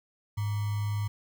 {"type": "tone with sample-and-hold", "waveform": "sine", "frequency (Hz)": 103.83, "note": "G#2", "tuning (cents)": 0, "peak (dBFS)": -27, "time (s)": [0.37, 1.08], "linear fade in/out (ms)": 10, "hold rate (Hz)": 1050, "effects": []}